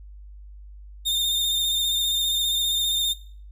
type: tone with vibrato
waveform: 40% pulse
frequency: 3644 Hz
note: A#7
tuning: 40 cents flat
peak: -20 dBFS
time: 1.05-3.14 s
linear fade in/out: 20 ms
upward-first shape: triangle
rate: 15 Hz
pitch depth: 34 cents each way
effects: noise-tail reverb RT60 0.5 s tail -19 dB re dry + added 50 Hz sine -40 dBFS peak until 3.51 s